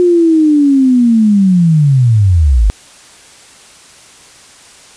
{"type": "linear sweep", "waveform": "sine", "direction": "down", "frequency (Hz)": [360, 46.51], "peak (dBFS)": -5, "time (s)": [0, 2.7], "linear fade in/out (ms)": 0, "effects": ["white hiss -39 dBFS RMS until 4.96 s", "resampled to 22050 Hz"]}